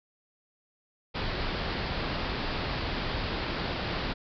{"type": "low-pass noise", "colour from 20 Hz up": "pink", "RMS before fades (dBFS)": -32, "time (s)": [1.14, 4.14], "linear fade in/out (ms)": 20, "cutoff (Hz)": 5000, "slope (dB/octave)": 96, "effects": []}